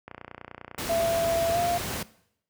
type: click train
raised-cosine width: 0.5 ms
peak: -24 dBFS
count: 38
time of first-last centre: 0.08-1.313 s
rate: 30 Hz
type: noise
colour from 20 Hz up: pink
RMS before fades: -32 dBFS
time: 0.78-2.03 s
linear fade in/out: 5 ms
type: tone with pitch glide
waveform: sine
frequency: 670 to 694.8 Hz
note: E5 to F5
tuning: +28 to -9 cents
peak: -23 dBFS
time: 0.89-1.78 s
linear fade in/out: 10 ms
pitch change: +63 cents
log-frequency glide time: 1.51-1.58 s
effects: noise-tail reverb RT60 0.7 s tail -19 dB re dry + high-pass 60 Hz 12 dB/octave